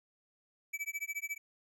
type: tone with tremolo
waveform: square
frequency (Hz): 2302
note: D7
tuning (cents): -35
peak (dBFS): -34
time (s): 0.73-1.38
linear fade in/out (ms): 10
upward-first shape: sine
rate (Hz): 14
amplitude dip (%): 100
effects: none